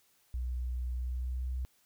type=tone with pitch glide; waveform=sine; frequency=61.74 to 63.51 Hz; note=B1 to B1; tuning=0 to +49 cents; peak=-32 dBFS; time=0.34-1.65 s; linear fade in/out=0 ms; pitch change=+49 cents; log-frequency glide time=0.93-1.53 s; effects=white hiss -69 dBFS RMS until 1.85 s